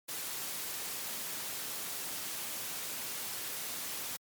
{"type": "noise", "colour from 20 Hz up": "white", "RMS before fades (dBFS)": -39, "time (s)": [0.08, 4.17], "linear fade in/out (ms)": 10, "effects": ["high-pass 100 Hz 12 dB/octave", "MP3 96 kbps"]}